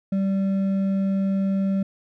triangle tone with hard clipping, 194.3 Hz, G3, 15 cents flat, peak -21 dBFS, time 0.12-1.83 s, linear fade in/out 5 ms, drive 8 dB, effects none

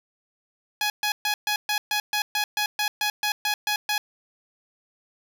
10% pulse tone bursts, 837 Hz, G#5, 13 cents sharp, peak -14 dBFS, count 15, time 0.81-3.98 s, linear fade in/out 2 ms, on 90 ms, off 130 ms, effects none

